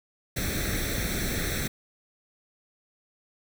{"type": "noise with comb filter", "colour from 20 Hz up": "pink", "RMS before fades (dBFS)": -29, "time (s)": [0.36, 1.68], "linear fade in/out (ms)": 10, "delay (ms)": 0.51, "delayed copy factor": 0.8, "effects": []}